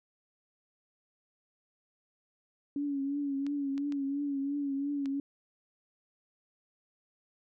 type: tone with vibrato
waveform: sine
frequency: 281.1 Hz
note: C#4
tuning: 24 cents sharp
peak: -30 dBFS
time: 2.76-5.2 s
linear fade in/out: 2 ms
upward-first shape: triangle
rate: 2.9 Hz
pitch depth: 58 cents each way
type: clicks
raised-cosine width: 0.2 ms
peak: -30 dBFS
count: 4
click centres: 3.466 / 3.779 / 3.923 / 5.058 s
effects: none